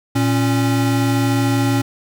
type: tone pair together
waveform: square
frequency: 115.9 / 275 Hz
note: A#2 / C#4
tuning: -10 / -14 cents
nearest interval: octave + minor third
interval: 1496 cents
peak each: -18 dBFS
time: 0.15-1.82 s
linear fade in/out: 10 ms
effects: none